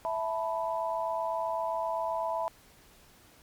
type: chord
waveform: sine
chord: E suspended fourth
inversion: none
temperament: equal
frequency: 659.3 / 880 / 987.8 Hz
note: E5 / A5 / B5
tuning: 0 / 0 / 0 cents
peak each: -32 / -35 / -33 dBFS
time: 0.05-2.48 s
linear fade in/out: 0 ms
effects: pink hiss -58 dBFS RMS until 3.42 s + MP3 96 kbps